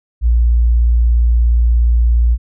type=tone; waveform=sine; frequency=58.5 Hz; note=A#1; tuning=7 cents sharp; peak=-8 dBFS; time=0.21-2.38 s; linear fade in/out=50 ms; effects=none